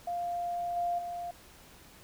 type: tone with level steps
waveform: sine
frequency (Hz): 698.5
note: F5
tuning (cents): 0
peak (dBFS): -31 / -28 / -35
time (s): 0.07-1.31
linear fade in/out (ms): 5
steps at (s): 0.76 / 0.98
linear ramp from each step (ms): 10
effects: pink hiss -55 dBFS RMS until 2.03 s